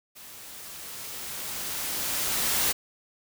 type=noise with level ramp; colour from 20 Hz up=white; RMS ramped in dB=-46 to -24 dBFS; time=0.15-2.73 s; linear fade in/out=20 ms; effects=none